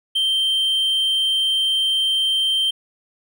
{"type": "tone", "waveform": "triangle", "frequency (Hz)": 3136, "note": "G7", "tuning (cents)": 0, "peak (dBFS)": -15, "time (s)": [0.15, 2.71], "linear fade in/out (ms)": 10, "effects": []}